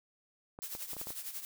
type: clicks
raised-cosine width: 1 ms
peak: -32 dBFS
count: 7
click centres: 0.589 / 0.751 / 0.933 / 0.967 / 1.014 / 1.071 / 1.105 s
type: noise with tremolo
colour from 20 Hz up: blue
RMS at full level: -39 dBFS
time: 0.62-1.45 s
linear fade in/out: 0 ms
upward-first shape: triangle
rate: 11 Hz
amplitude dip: 75%
effects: none